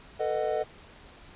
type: chord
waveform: triangle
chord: B dominant seventh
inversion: third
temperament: just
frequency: 444.5 / 493.9 / 617.4 / 740.8 Hz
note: A4 / B4 / D#5 / F#5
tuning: +18 / 0 / -14 / +2 cents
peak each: -29 / -32 / -28 / -31 dBFS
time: 0.19-0.64 s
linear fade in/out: 20 ms
effects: pink hiss -51 dBFS RMS until 1.35 s + resampled to 8000 Hz